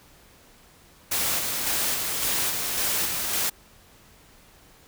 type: noise with tremolo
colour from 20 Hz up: white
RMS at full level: -25 dBFS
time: 1.11-3.5 s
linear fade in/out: 10 ms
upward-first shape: square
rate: 1.8 Hz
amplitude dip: 30%
effects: pink hiss -54 dBFS RMS until 4.87 s